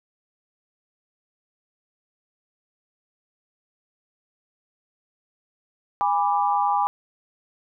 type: chord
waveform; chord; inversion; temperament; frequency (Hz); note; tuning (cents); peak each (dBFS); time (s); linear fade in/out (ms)
sine; G# diminished; none; equal with one note detuned; 817.8 / 987.8 / 1174.7; G#5 / B5 / D6; -27 / 0 / 0; -21 / -24 / -26; 6.01-6.87; 0
effects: none